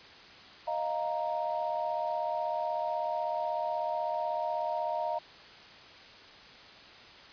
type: chord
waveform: sine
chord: Eb suspended second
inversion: none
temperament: equal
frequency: 622.3 / 698.5 / 932.3 Hz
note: Eb5 / F5 / Bb5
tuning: 0 / 0 / 0 cents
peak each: -34 dBFS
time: 0.67-5.19 s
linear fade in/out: 10 ms
effects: white hiss -51 dBFS RMS until 7.32 s + resampled to 11025 Hz